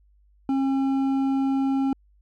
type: tone with hard clipping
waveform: sine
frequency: 270 Hz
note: C#4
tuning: 45 cents flat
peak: -22 dBFS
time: 0.49-1.93 s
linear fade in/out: 2 ms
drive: 7 dB
effects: added 50 Hz sine -56 dBFS peak until 2.21 s